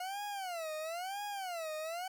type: tone with vibrato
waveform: 40% pulse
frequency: 714 Hz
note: F5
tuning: 38 cents sharp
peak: -37 dBFS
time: 0-2.08 s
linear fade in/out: 5 ms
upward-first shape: sine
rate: 1 Hz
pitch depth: 250 cents each way
effects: 11-bit